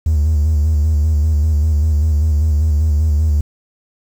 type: tone with vibrato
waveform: triangle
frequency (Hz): 76.4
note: D#2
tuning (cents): -31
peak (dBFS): -8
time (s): 0.06-3.41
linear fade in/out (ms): 5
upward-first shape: square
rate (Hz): 5.1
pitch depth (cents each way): 58
effects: tanh soft clip ceiling -6 dBFS + 7-bit